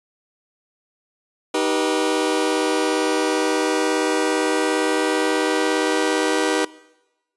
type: chord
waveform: sawtooth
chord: Eb augmented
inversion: none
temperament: just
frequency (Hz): 311.1 / 388.9 / 486.1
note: Eb4 / G4 / B4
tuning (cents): 0 / -14 / -28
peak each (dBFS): -19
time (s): 1.54-6.65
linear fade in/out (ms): 5
effects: noise-tail reverb RT60 1.0 s tail -21 dB re dry + resampled to 24000 Hz